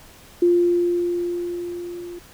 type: tone with level ramp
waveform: sine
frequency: 349.2 Hz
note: F4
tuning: in tune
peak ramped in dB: -12 to -32 dBFS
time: 0.42-2.19 s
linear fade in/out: 5 ms
effects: pink hiss -47 dBFS RMS until 2.33 s